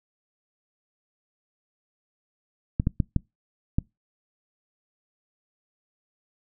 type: clicks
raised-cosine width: 5 ms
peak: -9 dBFS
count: 5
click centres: 2.799 / 2.871 / 3.002 / 3.163 / 3.785 s
effects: noise-tail reverb RT60 0.2 s tail -25 dB re dry